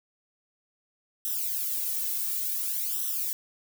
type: noise with flanger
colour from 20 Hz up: violet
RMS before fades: -30 dBFS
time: 1.25-3.33 s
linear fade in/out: 0 ms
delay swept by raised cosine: 0.43 to 2.13 ms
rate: 0.56 Hz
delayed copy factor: -1
effects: none